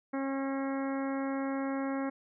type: harmonic tone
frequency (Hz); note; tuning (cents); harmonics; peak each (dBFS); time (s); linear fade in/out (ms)
271.6; C#4; -35; 1 / 2 / 3 / 4 / 5 / 6 / 7 / 8; -32 / -38 / -42 / -44 / -46 / -48 / -49 / -50; 0.13-2.1; 10
effects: none